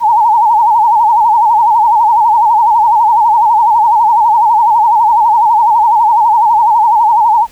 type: tone with vibrato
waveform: sine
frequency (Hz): 894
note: A5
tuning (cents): +27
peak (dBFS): -5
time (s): 0-7.47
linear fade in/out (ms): 50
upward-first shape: sine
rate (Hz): 12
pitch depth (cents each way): 120
effects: pink hiss -42 dBFS RMS until 7.51 s